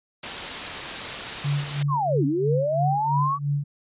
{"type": "noise", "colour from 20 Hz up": "white", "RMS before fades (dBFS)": -30, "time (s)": [0.23, 1.83], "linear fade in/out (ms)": 5}
{"type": "tone with tremolo", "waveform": "sine", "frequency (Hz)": 143.5, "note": "D3", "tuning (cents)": -40, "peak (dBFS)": -20, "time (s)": [1.44, 3.64], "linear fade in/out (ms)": 10, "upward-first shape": "sine", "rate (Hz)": 3, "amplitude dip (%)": 85}
{"type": "linear two-way sweep", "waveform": "sine", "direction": "down then up", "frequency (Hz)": [1151, 261.8, 1151], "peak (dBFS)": -21, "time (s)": [1.88, 3.39], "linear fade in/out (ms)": 50, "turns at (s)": 2.25}
{"effects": ["resampled to 8000 Hz"]}